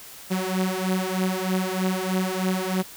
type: beating tone pair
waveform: sawtooth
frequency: 185 / 188.2 Hz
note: F#3 / F#3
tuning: 0 / +30 cents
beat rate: 3.2 Hz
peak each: -22 dBFS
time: 0.3-2.83 s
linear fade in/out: 20 ms
effects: white hiss -43 dBFS RMS until 2.96 s